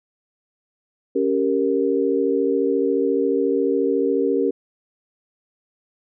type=chord; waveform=sine; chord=G diminished; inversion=second; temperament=equal; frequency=277.2 / 392 / 466.2 Hz; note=Db4 / G4 / Bb4; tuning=0 / 0 / 0 cents; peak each=-22 / -21 / -21 dBFS; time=1.15-4.51 s; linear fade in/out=10 ms; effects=none